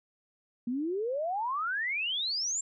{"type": "exponential sweep", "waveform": "sine", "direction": "up", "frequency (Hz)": [231.7, 7520], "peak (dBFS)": -29, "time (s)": [0.67, 2.61], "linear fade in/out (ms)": 5, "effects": []}